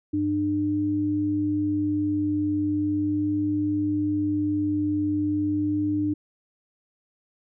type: tone pair together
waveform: sine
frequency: 100 / 300.4 Hz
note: G2 / D4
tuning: +35 / +39 cents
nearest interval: octave + perfect fifth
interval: 1904 cents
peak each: -31 / -22 dBFS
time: 0.13-6.14 s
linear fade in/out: 10 ms
effects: none